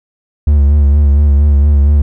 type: tone with vibrato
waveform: triangle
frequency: 72 Hz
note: D2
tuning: 34 cents flat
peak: -3 dBFS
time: 0.47-2.02 s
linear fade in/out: 5 ms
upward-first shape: sine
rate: 4.3 Hz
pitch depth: 49 cents each way
effects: none